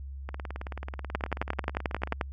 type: two click trains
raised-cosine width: 0.5 ms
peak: -12 / -22 dBFS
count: 13 / 35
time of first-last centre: 1.15-2.212 / 0.29-2.128 s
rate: 11.3 / 18.5 Hz
effects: added 68 Hz sine -37 dBFS peak until 2.32 s